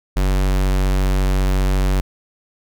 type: tone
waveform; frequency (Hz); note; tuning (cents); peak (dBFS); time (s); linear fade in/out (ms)
square; 47.31; F#1; +39; -15; 0.16-2.01; 10
effects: none